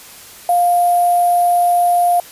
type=tone with sample-and-hold; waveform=sine; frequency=703 Hz; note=F5; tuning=11 cents sharp; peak=-10 dBFS; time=0.49-2.2 s; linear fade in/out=2 ms; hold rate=11025 Hz; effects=white hiss -38 dBFS RMS until 2.31 s + resampled to 32000 Hz